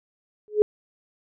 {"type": "tone with exponential growth", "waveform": "sine", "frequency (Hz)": 421.4, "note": "G#4", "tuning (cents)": 25, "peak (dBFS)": -9, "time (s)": [0.48, 0.62], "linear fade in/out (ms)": 0, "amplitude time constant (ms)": 29, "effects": []}